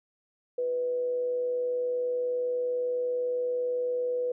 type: tone with amplitude modulation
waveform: sine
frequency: 493.9 Hz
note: B4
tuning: in tune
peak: -25 dBFS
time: 0.58-4.32 s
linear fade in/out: 5 ms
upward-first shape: sine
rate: 138 Hz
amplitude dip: 25%
effects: none